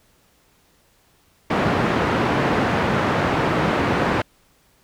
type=band-pass noise; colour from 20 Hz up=pink; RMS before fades=-20 dBFS; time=1.5-4.22 s; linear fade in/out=5 ms; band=130 to 1800 Hz; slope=12 dB/octave; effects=pink hiss -59 dBFS RMS until 4.83 s